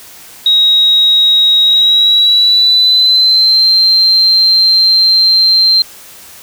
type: tone with pitch glide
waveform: sine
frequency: 3800 to 4144 Hz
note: A#7 to C8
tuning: +33 to -17 cents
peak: -5 dBFS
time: 0.46-5.82 s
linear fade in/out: 2 ms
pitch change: +150 cents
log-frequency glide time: 1.63-3.66 s
effects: white hiss -35 dBFS RMS until 6.42 s